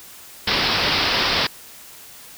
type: low-pass noise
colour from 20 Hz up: white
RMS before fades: -20 dBFS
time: 0.47-1.47 s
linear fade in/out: 5 ms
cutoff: 5300 Hz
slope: 96 dB/octave
effects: white hiss -42 dBFS RMS until 2.37 s